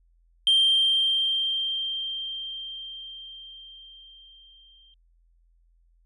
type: tone with exponential decay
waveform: sine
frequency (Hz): 3164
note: G7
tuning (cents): +15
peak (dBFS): -14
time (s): 0.47-4.94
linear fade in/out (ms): 1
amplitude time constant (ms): 970
effects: tanh soft clip ceiling -14 dBFS + added 42 Hz sine -59 dBFS peak until 6.05 s